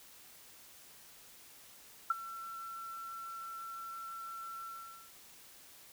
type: tone with ADSR envelope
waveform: sine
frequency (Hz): 1347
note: E6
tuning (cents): +37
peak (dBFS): -24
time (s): 2.1-5.12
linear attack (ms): 5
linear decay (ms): 21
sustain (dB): -18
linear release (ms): 470
effects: white hiss -57 dBFS RMS until 5.92 s